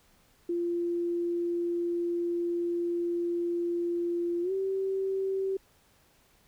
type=tone with pitch glide; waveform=sine; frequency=345.1 to 385.1 Hz; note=F4 to G4; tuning=-21 to -31 cents; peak=-27 dBFS; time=0.49-5.57 s; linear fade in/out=5 ms; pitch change=+190 cents; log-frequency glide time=4.42-4.52 s; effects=pink hiss -64 dBFS RMS until 6.47 s